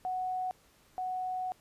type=tone pair in turn; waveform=sine; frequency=740 / 740 Hz; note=F#5 / F#5; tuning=0 / 0 cents; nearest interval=unison; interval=0 cents; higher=neither; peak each=-31 / -32 dBFS; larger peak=first; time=0.05-0.51 / 0.98-1.52 s; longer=second; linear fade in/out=0 ms; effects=pink hiss -64 dBFS RMS until 1.6 s + resampled to 32000 Hz